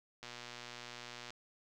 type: click train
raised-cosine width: 0.2 ms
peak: -29 dBFS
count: 130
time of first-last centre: 0.23-1.305 s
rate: 120 Hz
effects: none